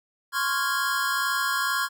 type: chord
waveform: square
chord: Db major seventh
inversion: third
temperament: equal with one note detuned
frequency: 1046.5 / 1108.7 / 1396.9 / 1647.8 Hz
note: C6 / Db6 / F6 / Ab6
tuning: 0 / 0 / 0 / -14 cents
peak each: -31 / -31 / -29 / -29 dBFS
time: 0.32-1.89 s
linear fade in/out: 50 ms
effects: none